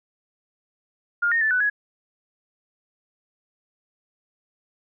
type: tone with pitch steps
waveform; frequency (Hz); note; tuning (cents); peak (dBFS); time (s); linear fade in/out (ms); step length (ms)
sine; 1413 / 1845 / 1754 / 1493 / 1674; F6 / A#6 / A6 / F#6 / G#6; +20 / -18 / -6 / +15 / +13; -18; 1.22-1.7; 10; 96
effects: none